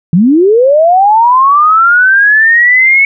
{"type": "linear sweep", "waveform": "sine", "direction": "up", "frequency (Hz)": [155.56, 2217], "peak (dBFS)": -3, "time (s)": [0.13, 3.05], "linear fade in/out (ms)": 2, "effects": []}